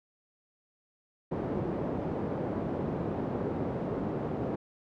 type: band-pass noise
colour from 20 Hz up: pink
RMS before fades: -33 dBFS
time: 1.31-4.56 s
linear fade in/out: 10 ms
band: 150 to 560 Hz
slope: 12 dB/octave
effects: none